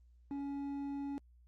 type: tone with hard clipping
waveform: triangle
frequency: 280.8 Hz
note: C#4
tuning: 22 cents sharp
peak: -39 dBFS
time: 0.31-1.18 s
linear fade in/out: 0 ms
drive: 9 dB
effects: added 60 Hz sine -60 dBFS peak until 1.47 s + Opus 24 kbps